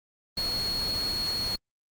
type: tone in noise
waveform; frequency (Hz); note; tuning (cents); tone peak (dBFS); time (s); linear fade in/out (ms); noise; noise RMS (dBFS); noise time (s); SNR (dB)
sine; 4323; C#8; -44; -27; 0.37-1.56; 5; pink; -36; 0.37-1.56; +6
effects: Opus 24 kbps